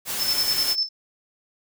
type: noise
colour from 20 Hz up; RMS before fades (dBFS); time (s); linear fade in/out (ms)
white; -28; 0.05-0.76; 50
type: tone with tremolo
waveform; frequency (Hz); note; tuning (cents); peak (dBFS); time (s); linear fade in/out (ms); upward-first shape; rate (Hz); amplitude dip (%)
sine; 5274; E8; 0; -19; 0.18-0.89; 50; square; 10; 55
effects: none